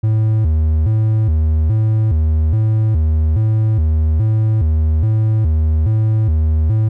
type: tone with vibrato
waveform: triangle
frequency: 92.5 Hz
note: F#2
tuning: in tune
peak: -9 dBFS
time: 0.03-6.89 s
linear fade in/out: 10 ms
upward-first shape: square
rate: 1.2 Hz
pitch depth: 290 cents each way
effects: none